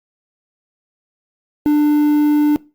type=tone with quantisation; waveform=triangle; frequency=297.1 Hz; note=D4; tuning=20 cents sharp; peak=-8 dBFS; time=1.66-2.56 s; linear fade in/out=0 ms; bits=6; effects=noise-tail reverb RT60 0.3 s tail -22 dB re dry + Opus 48 kbps